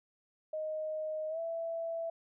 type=tone with pitch glide; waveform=sine; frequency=622.3 to 663.1 Hz; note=D#5 to E5; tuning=0 to +10 cents; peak=-34 dBFS; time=0.53-2.1 s; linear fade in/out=5 ms; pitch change=+110 cents; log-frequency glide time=1.29-1.39 s; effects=none